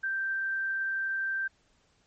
sine tone, 1568 Hz, G6, in tune, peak -28 dBFS, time 0.03-1.48 s, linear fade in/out 10 ms, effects pink hiss -68 dBFS RMS until 2.06 s + MP3 32 kbps

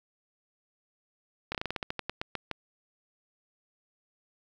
slowing click train, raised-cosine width 0.3 ms, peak -16 dBFS, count 14, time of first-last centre 1.52-2.513 s, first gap 27 ms, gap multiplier 1.16, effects 9-bit

